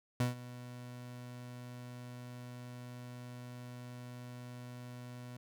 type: tone with ADSR envelope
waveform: 30% pulse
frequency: 123.2 Hz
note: B2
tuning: 4 cents flat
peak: -25 dBFS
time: 0.2-5.37 s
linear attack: 3 ms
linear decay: 140 ms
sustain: -18 dB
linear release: 4 ms
effects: none